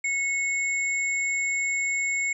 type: tone pair together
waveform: sine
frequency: 2193 / 7385 Hz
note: C#7 / A#8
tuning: -19 / -17 cents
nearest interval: octave + major sixth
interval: 2102 cents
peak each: -24 / -32 dBFS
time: 0.04-2.33 s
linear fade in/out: 5 ms
effects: none